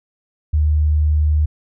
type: tone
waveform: sine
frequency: 75.9 Hz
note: D#2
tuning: 42 cents flat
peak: -12 dBFS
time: 0.53-1.46 s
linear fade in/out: 10 ms
effects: none